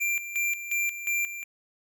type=tone with tremolo; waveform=square; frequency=2372 Hz; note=D7; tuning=17 cents sharp; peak=-25 dBFS; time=0-1.44 s; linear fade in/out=20 ms; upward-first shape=square; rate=2.8 Hz; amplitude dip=70%; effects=none